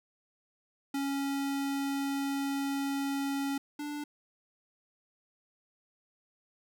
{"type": "tone pair in turn", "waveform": "square", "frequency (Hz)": [277.2, 293.7], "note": ["C#4", "D4"], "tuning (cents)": [0, 0], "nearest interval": "minor second", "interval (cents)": 100, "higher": "second", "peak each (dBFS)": [-31, -36], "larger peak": "first", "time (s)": [[0.94, 3.58], [3.79, 4.04]], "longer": "first", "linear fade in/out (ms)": 5, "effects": []}